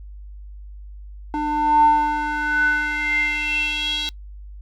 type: tone with band-pass filter sweep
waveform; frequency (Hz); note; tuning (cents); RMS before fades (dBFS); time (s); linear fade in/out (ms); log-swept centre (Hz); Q
square; 299.1; D4; +32; -20; 1.34-4.09; 0; 660 to 3700; 8.3
effects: noise-tail reverb RT60 0.1 s tail -24 dB re dry + added 50 Hz sine -35 dBFS peak until 4.61 s